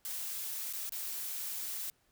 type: noise with dropouts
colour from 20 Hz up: blue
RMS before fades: -39 dBFS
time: 0.05-1.9 s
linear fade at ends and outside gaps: 1 ms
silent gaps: 0.728-0.734 / 0.894-0.921 s
effects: pink hiss -72 dBFS RMS until 2.11 s